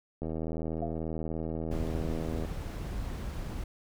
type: click train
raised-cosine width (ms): 2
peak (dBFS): -22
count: 180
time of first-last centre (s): 0.22-2.449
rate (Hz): 80.3
type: tone with exponential decay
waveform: sine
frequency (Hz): 686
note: F5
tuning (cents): -31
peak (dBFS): -29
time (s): 0.82-0.99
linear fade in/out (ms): 5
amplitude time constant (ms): 35
type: noise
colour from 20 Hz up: brown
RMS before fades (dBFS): -36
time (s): 1.71-3.64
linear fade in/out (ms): 5
effects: none